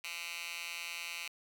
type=tone with high-pass filter; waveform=10% pulse; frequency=170 Hz; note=F3; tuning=46 cents flat; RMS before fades=-42 dBFS; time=0.04-1.28 s; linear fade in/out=2 ms; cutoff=2400 Hz; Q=1.9; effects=none